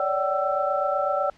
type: tone cluster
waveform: sine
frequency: 563 / 591 / 763 / 1331 Hz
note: C#5 / D5 / G5 / E6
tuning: +27 / +11 / -47 / +16 cents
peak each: -27 dBFS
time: 0-1.3 s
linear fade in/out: 2 ms
effects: pink hiss -56 dBFS RMS until 1.37 s + low-pass 5000 Hz 12 dB/octave